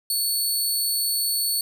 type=tone; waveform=15% pulse; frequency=4435 Hz; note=C#8; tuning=in tune; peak=-15 dBFS; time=0.1-1.61 s; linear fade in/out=2 ms; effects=none